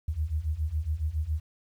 sine beating tone pair, 73.42 / 80.62 Hz, D2 / E2, 0 / -38 cents, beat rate 7.2 Hz, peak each -31 / -29 dBFS, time 0.08-1.4 s, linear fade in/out 5 ms, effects 10-bit

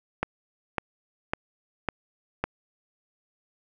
click train, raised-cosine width 0.5 ms, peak -10 dBFS, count 5, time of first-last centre 0.23-2.44 s, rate 1.81 Hz, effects none

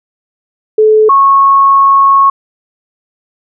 sine tone pair in turn, 432.3 / 1098.8 Hz, A4 / C#6, -31 / -16 cents, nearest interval octave + major third, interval 1615 cents, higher second, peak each -3 dBFS, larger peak neither, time 0.78-1.09 / 1.09-2.3 s, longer second, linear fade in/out 5 ms, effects none

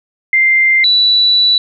sine tone pair in turn, 2093 / 3951 Hz, C7 / B7, 0 / 0 cents, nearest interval major seventh, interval 1100 cents, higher second, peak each -7 dBFS, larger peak neither, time 0.33-0.84 / 0.84-1.58 s, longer second, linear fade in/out 2 ms, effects none

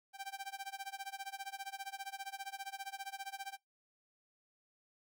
sawtooth tone with tremolo, 784 Hz, G5, in tune, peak -36 dBFS, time 0.13-3.58 s, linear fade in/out 50 ms, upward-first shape sine, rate 15 Hz, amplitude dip 95%, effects noise-tail reverb RT60 0.2 s tail -25 dB re dry

